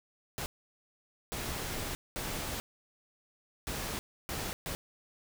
pink noise bursts at uneven times, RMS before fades -37 dBFS, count 6, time 0.38-0.46 / 1.32-1.95 / 2.16-2.6 / 3.67-3.99 / 4.29-4.53 / 4.66-4.75 s, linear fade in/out 0 ms, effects none

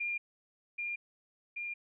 sine tone with echo, 2404 Hz, D7, 40 cents sharp, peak -32 dBFS, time 0-0.18 s, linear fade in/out 10 ms, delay 780 ms, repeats 2, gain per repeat -2 dB, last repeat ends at 1.74 s, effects none

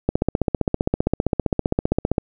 click train, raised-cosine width 2 ms, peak -4 dBFS, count 33, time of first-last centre 0.09-2.182 s, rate 15.3 Hz, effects none

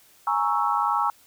sine chord, A# half-diminished seventh, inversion third, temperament equal, 830.6 / 932.3 / 1108.7 / 1318.5 Hz, G#5 / A#5 / C#6 / E6, 0 / 0 / 0 / 0 cents, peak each -26 dBFS, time 0.27-1.1 s, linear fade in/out 2 ms, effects white hiss -56 dBFS RMS until 1.26 s

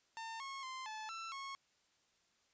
sawtooth tone with pitch steps, 900 / 1090 / 1042 / 867 / 1336 / 1095 Hz, A5 / C#6 / C6 / A5 / E6 / C#6, +39 / -29 / -7 / -26 / +23 / -22 cents, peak -40 dBFS, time 0.17-1.55 s, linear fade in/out 0 ms, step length 230 ms, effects white hiss -75 dBFS RMS until 2.53 s + resampled to 16000 Hz

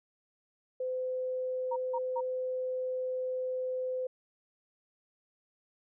sine tone, 511 Hz, C5, 41 cents flat, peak -31 dBFS, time 0.8-4.07 s, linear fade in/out 5 ms
sine tone bursts, 937 Hz, A#5, 9 cents sharp, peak -32 dBFS, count 3, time 1.71-2.209 s, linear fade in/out 10 ms, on 53 ms, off 170 ms
effects none

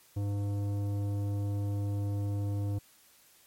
triangle tone with tanh clipping, 101.2 Hz, G#2, 44 cents flat, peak -31 dBFS, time 0.16-2.79 s, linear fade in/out 10 ms, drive 17 dB, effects white hiss -61 dBFS RMS until 3.46 s + MP3 64 kbps

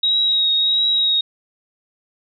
sine tone with vibrato, 3803 Hz, A#7, 34 cents sharp, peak -14 dBFS, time 0.03-1.21 s, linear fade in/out 5 ms, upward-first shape triangle, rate 1.5 Hz, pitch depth 28 cents each way, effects none

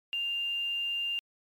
sine tone with quantisation, 2795 Hz, F7, 1 cent sharp, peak -29 dBFS, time 0.13-1.19 s, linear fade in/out 0 ms, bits 9, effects MP3 96 kbps

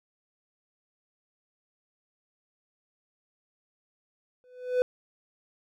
triangle tone with exponential growth, 500 Hz, B4, 21 cents sharp, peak -16 dBFS, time 4.44-4.82 s, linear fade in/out 0 ms, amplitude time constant 81 ms, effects none

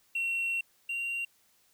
triangle tone pair in turn, 2727 / 2760 Hz, F7 / F7, -42 / -21 cents, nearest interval unison, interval 21 cents, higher second, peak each -26 / -29 dBFS, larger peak first, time 0.15-0.61 / 0.89-1.25 s, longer first, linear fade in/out 5 ms, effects tanh soft clip ceiling -23 dBFS + white hiss -67 dBFS RMS until 1.73 s

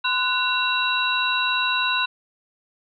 sine tone cluster, 1023 / 1480 / 2730 / 3906 Hz, C6 / F#6 / F7 / B7, -39 / 0 / -40 / -20 cents, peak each -25 dBFS, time 0.04-2.06 s, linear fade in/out 10 ms, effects none

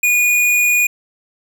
square tone, 2451 Hz, D#7, 27 cents flat, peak -12 dBFS, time 0.03-0.87 s, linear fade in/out 5 ms, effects none

